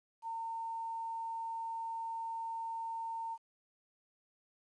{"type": "tone with quantisation", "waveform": "sine", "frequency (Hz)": 910, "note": "A#5", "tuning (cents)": -42, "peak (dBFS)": -37, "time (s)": [0.22, 3.38], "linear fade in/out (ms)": 50, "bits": 11, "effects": ["resampled to 22050 Hz"]}